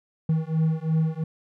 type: beating tone pair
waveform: triangle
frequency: 158.1 / 161 Hz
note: D#3 / E3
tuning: +28 / -41 cents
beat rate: 2.9 Hz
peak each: -22 dBFS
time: 0.29-1.24 s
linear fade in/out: 5 ms
effects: none